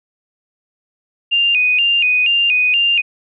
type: tone with vibrato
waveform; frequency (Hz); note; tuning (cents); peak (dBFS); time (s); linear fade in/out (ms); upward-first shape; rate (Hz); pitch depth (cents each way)
sine; 2637; E7; 0; -11; 1.31-3.02; 20; square; 2.1; 100
effects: none